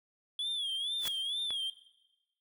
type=tone with vibrato; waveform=triangle; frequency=3364 Hz; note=G#7; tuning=22 cents sharp; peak=-31 dBFS; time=0.39-1.7 s; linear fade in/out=2 ms; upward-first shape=sine; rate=2.2 Hz; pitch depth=120 cents each way
type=noise with exponential growth; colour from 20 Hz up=white; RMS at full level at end=-34 dBFS; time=0.96-1.08 s; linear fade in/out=0 ms; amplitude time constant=25 ms
type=clicks; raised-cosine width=0.3 ms; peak=-27 dBFS; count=2; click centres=1.055 / 1.506 s
effects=noise-tail reverb RT60 1.0 s tail -17 dB re dry